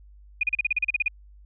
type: tone bursts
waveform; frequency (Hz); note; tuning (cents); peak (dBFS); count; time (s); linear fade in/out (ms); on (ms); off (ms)
sine; 2456; D#7; -23; -19; 12; 0.41-1.082; 5; 23; 36
effects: added 50 Hz sine -47 dBFS peak until 1.45 s